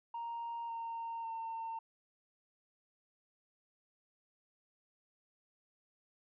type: tone with pitch steps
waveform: sine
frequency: 932.3 / 919.5 / 906.8 Hz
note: A#5 / A#5 / A#5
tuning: 0 / -24 / -48 cents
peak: -37 dBFS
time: 0.14-1.79 s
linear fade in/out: 5 ms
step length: 550 ms
effects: tanh soft clip ceiling -36 dBFS